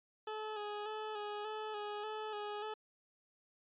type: tone with vibrato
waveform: 20% pulse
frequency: 423.8 Hz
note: G#4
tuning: 35 cents sharp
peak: -35 dBFS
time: 0.27-2.74 s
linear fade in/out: 5 ms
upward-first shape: square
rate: 1.7 Hz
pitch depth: 31 cents each way
effects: resampled to 8000 Hz